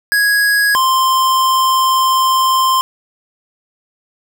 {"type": "tone pair in turn", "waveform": "square", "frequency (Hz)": [1661.2, 1046.5], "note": ["G#6", "C6"], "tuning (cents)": [0, 0], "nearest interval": "minor sixth", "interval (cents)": 800, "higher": "first", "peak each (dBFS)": -11, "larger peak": "neither", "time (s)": [[0.12, 0.75], [0.75, 2.81]], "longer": "second", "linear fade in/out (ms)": 0, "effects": ["8-bit"]}